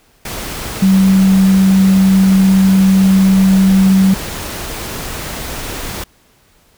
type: tone in noise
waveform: sine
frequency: 191.2 Hz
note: G3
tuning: 43 cents flat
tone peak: -6 dBFS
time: 0.82-4.14 s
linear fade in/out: 5 ms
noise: pink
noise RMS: -24 dBFS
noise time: 0.25-6.04 s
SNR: +15 dB
effects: pink hiss -52 dBFS RMS until 6.77 s